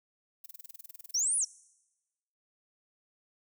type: noise bursts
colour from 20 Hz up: violet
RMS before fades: -45 dBFS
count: 16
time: 0.44-1.211 s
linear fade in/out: 5 ms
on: 21 ms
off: 29 ms
type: linear two-way sweep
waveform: sine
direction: up then down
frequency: 5274 to 10000 to 5274 Hz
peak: -26 dBFS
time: 1.14-1.45 s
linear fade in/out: 10 ms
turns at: 1.37 s
effects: noise-tail reverb RT60 1.0 s tail -22 dB re dry